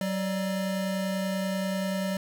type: tone pair together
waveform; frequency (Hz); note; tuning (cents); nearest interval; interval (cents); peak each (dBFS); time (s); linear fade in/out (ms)
square; 189 / 597.3; F#3 / D5; +37 / +29; octave + minor sixth; 1992; -29 / -34; 0.01-2.17; 2
effects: none